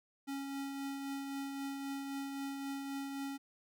square tone with tremolo, 275.9 Hz, C#4, 8 cents flat, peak -38 dBFS, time 0.27-3.38 s, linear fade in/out 20 ms, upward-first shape triangle, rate 3.8 Hz, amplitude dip 35%, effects none

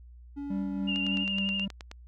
triangle tone with pitch glide, 283.4 to 281.4 Hz, C#4 to C#4, +38 to +26 cents, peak -32 dBFS, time 0.36-1.25 s, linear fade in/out 20 ms, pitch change -12 cents, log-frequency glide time 0.62-0.87 s
triangle tone with tremolo, 196 Hz, G3, in tune, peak -27 dBFS, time 0.5-1.68 s, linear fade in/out 5 ms, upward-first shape sine, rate 3.5 Hz, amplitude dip 40%
sine tone with vibrato, 2800 Hz, F7, 4 cents sharp, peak -29 dBFS, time 0.87-1.66 s, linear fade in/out 20 ms, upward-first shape triangle, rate 12 Hz, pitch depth 34 cents each way
click train, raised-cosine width 0.2 ms, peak -24 dBFS, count 10, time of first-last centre 0.96-1.914 s, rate 9.43 Hz
effects added 60 Hz sine -47 dBFS peak until 2.07 s

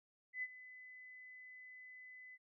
sine tone with ADSR envelope, 2011 Hz, B6, 31 cents sharp, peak -37 dBFS, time 0.33-2.38 s, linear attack 96 ms, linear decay 44 ms, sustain -16 dB, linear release 39 ms, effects none

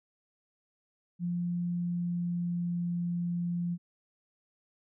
sine tone with pitch glide, 174.61 to 173.6 Hz, F3 to F3, 0 to -10 cents, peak -29 dBFS, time 1.19-3.78 s, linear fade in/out 50 ms, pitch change -10 cents, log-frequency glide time 1.64-2.93 s, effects none

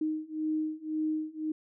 sine beating tone pair, 310 / 311.9 Hz, D#4 / D#4, -6 / +4 cents, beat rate 1.9 Hz, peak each -33 / -32 dBFS, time 0.01-1.52 s, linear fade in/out 5 ms, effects none

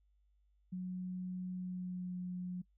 sine tone with pitch glide, 182.9 to 180.49 Hz, F#3 to F#3, -20 to -43 cents, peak -38 dBFS, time 0.72-2.62 s, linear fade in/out 10 ms, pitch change -23 cents, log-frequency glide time 1.53-2.17 s, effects noise-tail reverb RT60 0.1 s tail -23 dB re dry + added 50 Hz sine -69 dBFS peak until 2.77 s

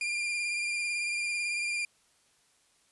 40% pulse tone with vibrato, 2400 Hz, D7, 37 cents sharp, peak -29 dBFS, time 0.01-1.85 s, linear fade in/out 2 ms, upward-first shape sine, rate 18 Hz, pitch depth 24 cents each way, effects white hiss -67 dBFS RMS until 2.91 s + resampled to 24000 Hz

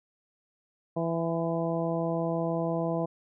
harmonic tone with a mistuned harmonic, 166.1 Hz, E3, 13 cents sharp, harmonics 1 / 2 / 3 / 4 / 5 / 6, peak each -31 / -33 / -33 / -32 / -40 / -40 dBFS, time 0.96-3.06 s, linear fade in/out 10 ms, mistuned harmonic 6, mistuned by +18 cents, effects none

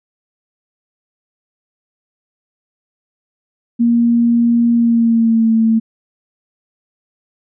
sine tone with pitch glide, 235.2 to 224.3 Hz, A#3 to A3, +16 to +34 cents, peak -9 dBFS, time 3.79-5.8 s, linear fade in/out 20 ms, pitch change -82 cents, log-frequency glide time 4.73-5.49 s, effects none

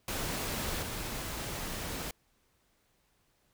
pink noise with level steps, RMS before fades -35 / -38 dBFS, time 0.08-2.11 s, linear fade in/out 2 ms, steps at 0.82 s, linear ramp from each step 10 ms, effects pink hiss -72 dBFS RMS until 3.53 s

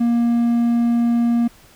triangle tone, 235.7 Hz, A#3, 19 cents sharp, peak -12 dBFS, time 0-1.48 s, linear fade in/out 10 ms, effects pink hiss -49 dBFS RMS until 1.75 s

